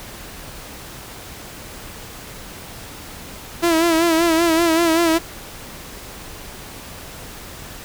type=tone with vibrato; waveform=sawtooth; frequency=331.5 Hz; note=E4; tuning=10 cents sharp; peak=-10 dBFS; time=3.62-5.19 s; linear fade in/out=20 ms; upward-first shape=sine; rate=5.2 Hz; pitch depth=64 cents each way; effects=pink hiss -36 dBFS RMS until 7.84 s